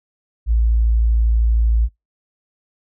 sine tone, 56.4 Hz, A1, 44 cents sharp, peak -12 dBFS, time 0.46-1.89 s, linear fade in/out 50 ms, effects noise-tail reverb RT60 0.2 s tail -26 dB re dry

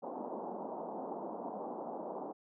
white band-pass noise, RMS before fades -42 dBFS, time 0.02-2.33 s, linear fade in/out 20 ms, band 190 to 940 Hz, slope 48 dB/octave, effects none

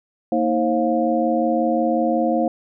sine tone cluster, 231.6 / 317.1 / 534 / 705 Hz, A#3 / D#4 / C5 / F5, -11 / +33 / +35 / +16 cents, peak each -22 dBFS, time 0.32-2.48 s, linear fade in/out 2 ms, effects none

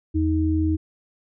sine tone pair together, 83.2 / 314.1 Hz, E2 / D#4, +17 / +16 cents, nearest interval octave + major seventh, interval 2299 cents, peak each -21 dBFS, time 0.14-0.77 s, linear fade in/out 20 ms, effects none

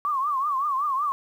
sine tone with vibrato, 1124 Hz, C#6, 24 cents sharp, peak -22 dBFS, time 0.05-1.12 s, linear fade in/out 0 ms, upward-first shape triangle, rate 5.3 Hz, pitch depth 160 cents each way, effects 9-bit

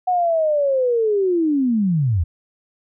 sine linear sweep, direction down, 740 to 75 Hz, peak -15 dBFS, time 0.07-2.24 s, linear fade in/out 10 ms, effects none

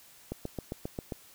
click train, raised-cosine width 2 ms, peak -21 dBFS, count 7, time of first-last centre 0.32-1.122 s, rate 7.48 Hz, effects white hiss -56 dBFS RMS until 1.34 s

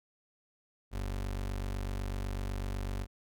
30% pulse tone, 48 Hz, G1, 36 cents flat, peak -31 dBFS, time 0.91-3.07 s, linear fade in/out 50 ms, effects none

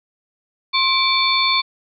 sine tone cluster, 1065 / 2328 / 3546 / 4395 Hz, C6 / D7 / A7 / C#8, +30 / -16 / +13 / -16 cents, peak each -20 dBFS, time 0.73-1.62 s, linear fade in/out 20 ms, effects none

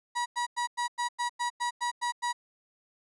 35% pulse tone bursts, 964 Hz, B5, 42 cents flat, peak -26 dBFS, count 11, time 0.15-2.33 s, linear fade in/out 20 ms, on 110 ms, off 97 ms, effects resampled to 24000 Hz

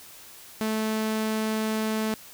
sawtooth tone, 218.3 Hz, A3, 13 cents flat, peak -21 dBFS, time 0.61-2.14 s, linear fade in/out 0 ms, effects white hiss -47 dBFS RMS until 2.33 s

